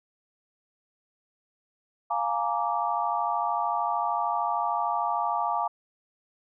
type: chord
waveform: sine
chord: Bb dominant seventh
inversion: second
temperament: just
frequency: 699.2 / 839.1 / 932.3 / 1165.4 Hz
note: F5 / Ab5 / Bb5 / D6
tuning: +2 / +18 / 0 / -14 cents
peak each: -30 dBFS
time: 2.1-5.68 s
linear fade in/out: 10 ms
effects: none